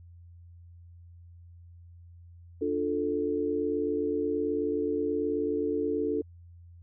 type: chord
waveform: sine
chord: D minor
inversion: none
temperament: just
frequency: 293.7 / 352.4 / 440.5 Hz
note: D4 / F4 / A4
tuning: 0 / +16 / +2 cents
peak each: -31 / -33 / -29 dBFS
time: 2.61-6.22 s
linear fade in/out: 10 ms
effects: added 86 Hz sine -48 dBFS peak until 6.82 s